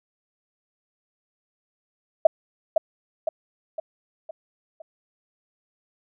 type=tone with echo; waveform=sine; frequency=640 Hz; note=D#5; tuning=49 cents sharp; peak=-8 dBFS; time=2.25-2.27 s; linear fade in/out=5 ms; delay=510 ms; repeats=5; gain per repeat=-6 dB; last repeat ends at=4.82 s; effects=none